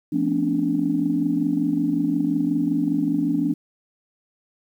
sine tone cluster, 170.4 / 216.4 / 246.1 / 265.3 / 290.7 Hz, F3 / A3 / B3 / C4 / D4, -42 / -29 / -6 / +24 / -18 cents, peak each -27 / -29 / -28 / -26 / -21 dBFS, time 0.12-3.54 s, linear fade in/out 10 ms, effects tanh soft clip ceiling -8 dBFS + 9-bit

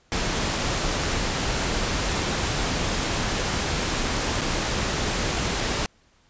pink noise with dropouts, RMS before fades -25 dBFS, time 0.12-5.86 s, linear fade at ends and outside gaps 0 ms, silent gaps 4.411-4.416 s, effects pink hiss -61 dBFS RMS until 6.29 s + resampled to 16000 Hz

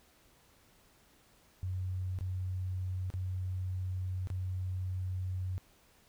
sine tone with dropouts, 92.5 Hz, F#2, in tune, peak -33 dBFS, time 1.63-5.58 s, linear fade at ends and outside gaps 0 ms, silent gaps 2.188-2.209 / 3.102-3.139 / 4.272-4.302 s, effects pink hiss -65 dBFS RMS until 6.08 s

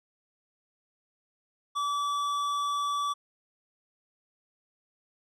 triangle tone with tanh clipping, 1152 Hz, D6, 34 cents flat, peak -29 dBFS, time 1.75-3.14 s, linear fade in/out 20 ms, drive 17 dB, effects none

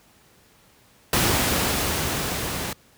pink noise with level ramp, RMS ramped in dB -19 to -29 dBFS, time 1.13-2.73 s, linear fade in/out 2 ms, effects pink hiss -56 dBFS RMS until 2.97 s + high-pass 60 Hz 12 dB/octave

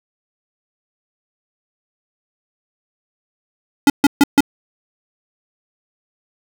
square tone bursts, 283.4 Hz, C#4, 38 cents sharp, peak -7 dBFS, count 4, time 3.87-4.406 s, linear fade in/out 2 ms, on 29 ms, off 140 ms, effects none

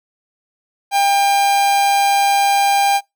45% pulse tone with amplitude modulation, 799 Hz, G5, 33 cents sharp, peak -11 dBFS, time 0.91-3.01 s, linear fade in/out 50 ms, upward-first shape sine, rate 149 Hz, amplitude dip 25%, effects noise-tail reverb RT60 0.2 s tail -25 dB re dry

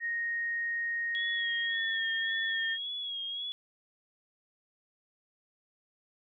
sine tone with pitch glide, 1864.7 to 1807.4 Hz, A#6 to A6, 0 to +46 cents, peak -30 dBFS, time 0-2.78 s, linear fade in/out 50 ms, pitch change -54 cents, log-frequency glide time 1.63-1.87 s
sine tone with vibrato, 3322 Hz, G#7, in tune, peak -34 dBFS, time 1.15-3.52 s, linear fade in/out 0 ms, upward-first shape sine, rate 1.8 Hz, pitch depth 44 cents each way
effects none

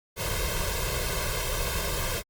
pink noise with comb filter, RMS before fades -29 dBFS, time 0.16-2.23 s, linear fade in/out 50 ms, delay 1.9 ms, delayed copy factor +1, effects Opus 48 kbps

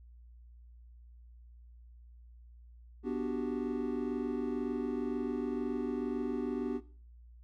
triangle chord, G major seventh, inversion first, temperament equal, 246.9 / 293.7 / 370 / 392 Hz, B3 / D4 / F#4 / G4, 0 / 0 / 0 / 0 cents, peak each -34 / -35 / -37 / -37 dBFS, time 3.03-6.81 s, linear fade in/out 50 ms, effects noise-tail reverb RT60 0.4 s tail -17 dB re dry + added 59 Hz sine -52 dBFS peak until 7.43 s

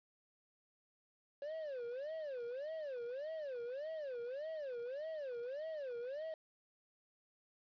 triangle tone with vibrato, 551 Hz, C#5, 11 cents flat, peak -39 dBFS, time 1.42-6.34 s, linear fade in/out 2 ms, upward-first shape sine, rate 1.7 Hz, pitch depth 270 cents each way, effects resampled to 11025 Hz + 11-bit

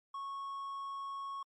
triangle tone, 1102 Hz, C#6, 11 cents flat, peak -37 dBFS, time 0.14-1.43 s, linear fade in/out 5 ms, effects MP3 48 kbps

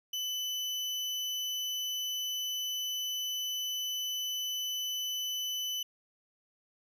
35% pulse tone, 3000 Hz, F#7, 23 cents sharp, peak -31 dBFS, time 0.13-5.83 s, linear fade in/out 5 ms, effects none

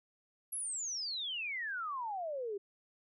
sine exponential sweep, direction down, 11430 to 386.4 Hz, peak -36 dBFS, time 0.52-2.58 s, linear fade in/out 10 ms, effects none

